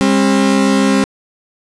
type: tone pair together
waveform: 35% pulse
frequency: 201.1 / 267.9 Hz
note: G3 / C4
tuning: +44 / +41 cents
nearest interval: perfect fourth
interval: 497 cents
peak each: -11 dBFS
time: 0.01-1.04 s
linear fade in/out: 0 ms
effects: resampled to 22050 Hz + 7-bit